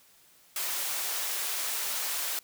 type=high-pass noise; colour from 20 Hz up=white; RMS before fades=-32 dBFS; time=0.56-2.39 s; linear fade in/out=2 ms; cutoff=550 Hz; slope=12 dB/octave; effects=white hiss -60 dBFS RMS until 2.43 s